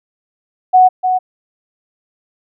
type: tone with echo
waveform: sine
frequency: 740 Hz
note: F#5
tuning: in tune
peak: -4 dBFS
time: 0.73-0.89 s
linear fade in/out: 20 ms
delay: 300 ms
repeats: 1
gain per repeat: -7 dB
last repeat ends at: 1.19 s
effects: none